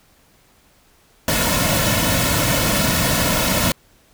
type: noise with comb filter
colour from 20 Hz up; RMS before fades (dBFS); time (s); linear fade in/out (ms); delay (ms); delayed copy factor
pink; -18; 1.28-3.72; 2; 2.5; -0.7
effects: pink hiss -55 dBFS RMS until 4.13 s

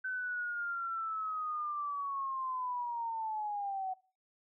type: linear sweep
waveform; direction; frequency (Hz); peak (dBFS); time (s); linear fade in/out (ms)
sine; down; 1528 to 744; -34; 0.04-3.94; 10
effects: noise-tail reverb RT60 0.4 s tail -23 dB re dry

